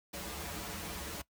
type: noise with comb filter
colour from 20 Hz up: pink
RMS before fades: -41 dBFS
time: 0.13-1.22 s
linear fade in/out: 10 ms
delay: 7.8 ms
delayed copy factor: -1
effects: noise-tail reverb RT60 0.1 s tail -19 dB re dry + high-pass 60 Hz 12 dB/octave